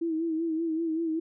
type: tone with vibrato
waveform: sine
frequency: 325.3 Hz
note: E4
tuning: 23 cents flat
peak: -26 dBFS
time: 0.01-1.2 s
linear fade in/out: 10 ms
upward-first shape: sine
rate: 5.2 Hz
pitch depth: 57 cents each way
effects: none